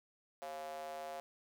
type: tone with high-pass filter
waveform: square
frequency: 77.3 Hz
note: D#2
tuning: 11 cents flat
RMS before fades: -45 dBFS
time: 0.42-1.2 s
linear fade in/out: 0 ms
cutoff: 630 Hz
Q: 8.3
effects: none